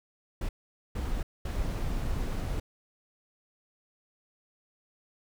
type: noise bursts at uneven times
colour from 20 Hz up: brown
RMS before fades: -31 dBFS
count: 3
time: 0.41-0.49 / 0.95-1.23 / 1.45-2.6 s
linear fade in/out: 5 ms
effects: none